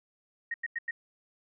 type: tone bursts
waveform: sine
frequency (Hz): 1869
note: A#6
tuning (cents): +4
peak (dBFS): -30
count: 4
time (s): 0.51-0.91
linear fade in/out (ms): 5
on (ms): 31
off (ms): 92
effects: none